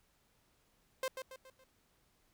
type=tone with echo; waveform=sawtooth; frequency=523.3 Hz; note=C5; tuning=in tune; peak=-30 dBFS; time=1.03-1.08 s; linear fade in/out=2 ms; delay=140 ms; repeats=4; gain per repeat=-7 dB; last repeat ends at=1.64 s; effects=pink hiss -73 dBFS RMS until 2.33 s